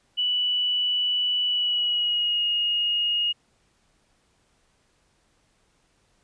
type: tone with pitch glide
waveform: sine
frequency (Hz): 2960 to 2866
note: F#7 to F7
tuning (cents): 0 to +44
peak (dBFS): -21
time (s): 0.17-3.33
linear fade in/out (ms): 20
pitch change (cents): -56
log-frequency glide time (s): 1.45-2.45
effects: pink hiss -66 dBFS RMS until 6.23 s + resampled to 22050 Hz